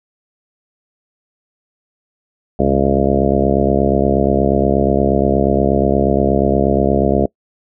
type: harmonic tone with a mistuned harmonic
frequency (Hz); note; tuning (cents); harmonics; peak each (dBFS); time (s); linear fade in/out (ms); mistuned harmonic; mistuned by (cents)
68.4; C#2; -23; 1 / 2 / 3 / 4 / 5 / 6 / 7 / 8 / 9 / 10; -21 / -23 / -18 / -20 / -21 / -19 / -22 / -23 / -20 / -22; 2.59-7.26; 5; 2; -54
effects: noise-tail reverb RT60 0.1 s tail -24 dB re dry